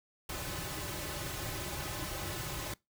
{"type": "noise with comb filter", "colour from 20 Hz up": "pink", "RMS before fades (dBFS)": -39, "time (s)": [0.29, 2.74], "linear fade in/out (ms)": 5, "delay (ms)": 4.3, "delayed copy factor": -0.8, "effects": ["noise-tail reverb RT60 0.2 s tail -23 dB re dry"]}